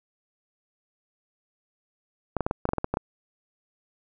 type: clicks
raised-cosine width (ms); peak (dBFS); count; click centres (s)
1; -11; 11; 2.367 / 2.407 / 2.465 / 2.511 / 2.654 / 2.69 / 2.734 / 2.783 / 2.844 / 2.94 / 2.971
effects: none